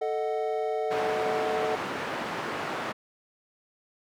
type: chord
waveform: triangle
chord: D# diminished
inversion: second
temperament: equal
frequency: 440 / 622.3 / 740 Hz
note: A4 / D#5 / F#5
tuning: 0 / 0 / 0 cents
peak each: -27 / -31 / -30 dBFS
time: 0.01-1.76 s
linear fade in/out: 10 ms
type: band-pass noise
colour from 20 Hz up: white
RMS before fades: -33 dBFS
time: 0.9-2.93 s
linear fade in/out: 20 ms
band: 170 to 1400 Hz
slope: 12 dB/octave
effects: none